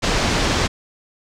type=low-pass noise; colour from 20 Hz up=pink; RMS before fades=-19 dBFS; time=0.02-0.68 s; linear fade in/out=20 ms; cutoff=6700 Hz; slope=24 dB/octave; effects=none